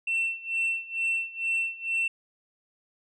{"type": "tone with tremolo", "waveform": "sine", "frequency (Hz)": 2695, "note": "E7", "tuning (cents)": 38, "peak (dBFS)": -21, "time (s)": [0.07, 2.08], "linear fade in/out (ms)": 5, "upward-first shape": "sine", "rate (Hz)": 2.2, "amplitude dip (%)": 90, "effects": ["tanh soft clip ceiling -22 dBFS"]}